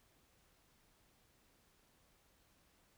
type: silence
effects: pink hiss -72 dBFS RMS until 2.97 s